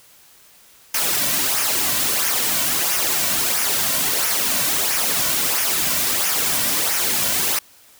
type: noise with flanger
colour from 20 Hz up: white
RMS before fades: -20 dBFS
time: 0.94-7.59 s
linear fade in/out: 5 ms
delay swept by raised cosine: 0.24 to 2.44 ms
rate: 1.5 Hz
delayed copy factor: -0.55
effects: white hiss -50 dBFS RMS until 7.99 s